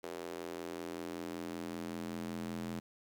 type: tone with high-pass filter sweep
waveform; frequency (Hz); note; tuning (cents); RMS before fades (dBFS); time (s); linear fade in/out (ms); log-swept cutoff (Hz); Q
square; 42.62; F1; -41; -42; 0.03-2.8; 10; 420 to 190; 2.2
effects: 11-bit